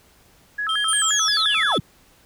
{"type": "tone with vibrato", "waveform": "sine", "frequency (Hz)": 1477, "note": "F#6", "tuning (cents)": -3, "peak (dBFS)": -22, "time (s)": [0.58, 1.78], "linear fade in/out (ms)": 10, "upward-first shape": "square", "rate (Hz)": 5.7, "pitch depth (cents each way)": 220}
{"type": "tone with pitch glide", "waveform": "triangle", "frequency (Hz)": [3179, 3447], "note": ["G7", "A7"], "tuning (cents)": [24, -36], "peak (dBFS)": -20, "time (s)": [0.69, 1.78], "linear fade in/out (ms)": 2, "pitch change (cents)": 140, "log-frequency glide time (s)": [1.04, 1.28]}
{"type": "linear sweep", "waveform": "sine", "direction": "down", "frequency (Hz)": [9440, 72.9], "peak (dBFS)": -19, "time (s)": [0.88, 1.8], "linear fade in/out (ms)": 5}
{"effects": ["tanh soft clip ceiling -10 dBFS", "pink hiss -55 dBFS RMS until 2.25 s"]}